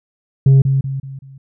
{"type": "tone with echo", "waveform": "sine", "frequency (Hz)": 135.4, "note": "C#3", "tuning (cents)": -40, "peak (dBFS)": -3, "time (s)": [0.46, 0.62], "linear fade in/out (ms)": 5, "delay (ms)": 190, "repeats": 4, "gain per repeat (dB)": -8, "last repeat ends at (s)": 1.38, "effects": ["tanh soft clip ceiling -5 dBFS"]}